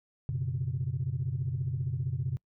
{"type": "chord", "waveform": "sine", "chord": "F# suspended fourth", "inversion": "none", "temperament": "equal", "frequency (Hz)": [92.5, 123.47, 138.59], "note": ["F#2", "B2", "C#3"], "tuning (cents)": [0, 0, 0], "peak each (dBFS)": [-36, -32, -32], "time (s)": [0.29, 2.37], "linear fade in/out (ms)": 0, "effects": ["noise-tail reverb RT60 0.1 s tail -26 dB re dry", "tanh soft clip ceiling -22 dBFS"]}